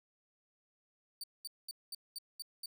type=tone bursts; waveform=sawtooth; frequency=4587 Hz; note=D8; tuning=42 cents flat; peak=-38 dBFS; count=7; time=1.21-2.659 s; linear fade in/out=2 ms; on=27 ms; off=210 ms; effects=none